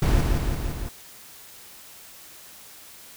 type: noise with echo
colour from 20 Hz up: brown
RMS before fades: -19 dBFS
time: 0.02-0.21 s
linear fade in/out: 5 ms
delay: 170 ms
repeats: 4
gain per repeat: -3 dB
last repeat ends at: 0.89 s
effects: white hiss -46 dBFS RMS until 3.16 s